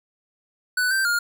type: tone with pitch steps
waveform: square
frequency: 1492 / 1563 / 1416 Hz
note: F#6 / G6 / F6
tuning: +14 / -6 / +23 cents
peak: -20 dBFS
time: 0.77-1.19 s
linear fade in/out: 5 ms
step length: 140 ms
effects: none